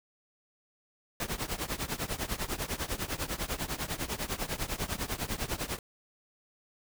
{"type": "noise with tremolo", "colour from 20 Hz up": "pink", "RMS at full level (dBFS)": -31, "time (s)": [1.2, 5.79], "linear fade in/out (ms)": 2, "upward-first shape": "triangle", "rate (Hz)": 10, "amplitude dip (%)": 95, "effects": []}